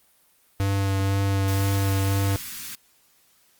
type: tone with vibrato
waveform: square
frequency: 98 Hz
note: G2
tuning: in tune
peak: -21 dBFS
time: 0.6-2.36 s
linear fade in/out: 0 ms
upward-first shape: sine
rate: 2 Hz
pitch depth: 13 cents each way
type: band-stop noise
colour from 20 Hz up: white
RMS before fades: -36 dBFS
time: 1.48-2.75 s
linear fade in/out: 0 ms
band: 290 to 1200 Hz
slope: 24 dB/octave
effects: white hiss -61 dBFS RMS until 3.59 s + Opus 32 kbps